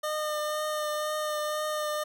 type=tone with vibrato; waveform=25% pulse; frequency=607 Hz; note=D#5; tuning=43 cents flat; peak=-25 dBFS; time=0.03-2.04 s; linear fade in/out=10 ms; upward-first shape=triangle; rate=2 Hz; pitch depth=17 cents each way; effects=none